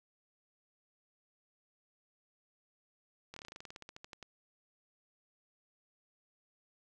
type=slowing click train; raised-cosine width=0.2 ms; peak=-30 dBFS; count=18; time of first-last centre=3.34-4.227 s; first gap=24 ms; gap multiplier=1.09; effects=none